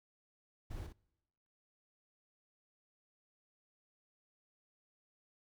brown noise with echo, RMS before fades -43 dBFS, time 0.7-0.87 s, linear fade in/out 10 ms, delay 58 ms, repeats 1, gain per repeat -6 dB, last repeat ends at 0.928 s, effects noise-tail reverb RT60 1.0 s tail -26 dB re dry

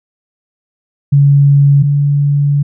sine tone pair in turn, 141.4 / 143.29 Hz, C#3 / D3, +35 / -42 cents, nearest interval unison, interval 23 cents, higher second, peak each -4 / -8 dBFS, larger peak first, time 1.12-1.83 / 1.83-2.63 s, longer second, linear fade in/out 10 ms, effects none

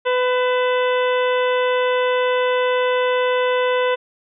harmonic tone with a mistuned harmonic, 501 Hz, B4, 25 cents sharp, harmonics 1 / 2 / 3 / 4 / 5 / 6 / 7, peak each -17 / -23 / -27 / -29 / -31 / -33 / -34 dBFS, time 0.05-3.96 s, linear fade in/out 20 ms, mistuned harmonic 5, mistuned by +80 cents, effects none

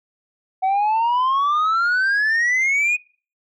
sine exponential sweep, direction up, 747 to 2499 Hz, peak -13 dBFS, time 0.62-2.97 s, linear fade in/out 20 ms, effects noise-tail reverb RT60 0.4 s tail -26 dB re dry + tanh soft clip ceiling -15 dBFS

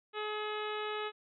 harmonic tone, 424.3 Hz, G#4, 37 cents sharp, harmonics 1 / 2 / 3 / 4 / 5 / 6 / 7 / 8 / 9, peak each -38 / -43 / -41 / -46 / -48 / -47 / -48 / -50 / -50 dBFS, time 0.13-1.12 s, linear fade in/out 50 ms, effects none

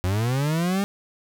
40% pulse linear sweep, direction up, 87.31 to 202.9 Hz, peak -20 dBFS, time 0.04-0.84 s, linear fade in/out 0 ms, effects none

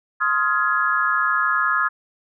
sine chord, F minor seventh, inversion second, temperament just, 1047.7 / 1257.2 / 1396.9 / 1676.3 Hz, C6 / Eb6 / F6 / Ab6, +2 / +18 / 0 / +16 cents, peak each -26 / -21 / -23 / -22 dBFS, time 0.2-1.89 s, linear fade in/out 20 ms, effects none

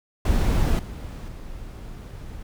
brown noise with level steps, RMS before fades -20 / -34 / -37 dBFS, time 0.25-2.43 s, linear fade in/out 5 ms, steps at 0.79 / 1.28 s, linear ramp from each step 2 ms, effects none

